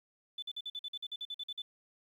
sine tone bursts, 3500 Hz, A7, 10 cents flat, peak -37 dBFS, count 14, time 0.38-1.62 s, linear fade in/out 5 ms, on 44 ms, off 48 ms, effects 11-bit

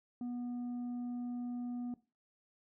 sine tone with tanh clipping, 243.7 Hz, B3, 23 cents flat, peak -38 dBFS, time 0.21-1.94 s, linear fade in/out 2 ms, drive 4 dB, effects noise-tail reverb RT60 0.3 s tail -18 dB re dry

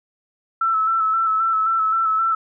sine tone with vibrato, 1319 Hz, E6, 1 cent sharp, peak -16 dBFS, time 0.61-2.35 s, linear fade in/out 5 ms, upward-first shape square, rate 3.8 Hz, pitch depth 26 cents each way, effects none

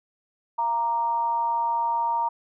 sine tone with amplitude modulation, 932.3 Hz, A#5, in tune, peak -19 dBFS, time 0.58-2.29 s, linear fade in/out 10 ms, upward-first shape sine, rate 247 Hz, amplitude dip 55%, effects none

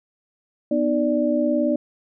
sine tone cluster, 248.9 / 307.3 / 586 Hz, B3 / D#4 / D5, +14 / -21 / -4 cents, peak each -22 dBFS, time 0.71-1.76 s, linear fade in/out 5 ms, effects none

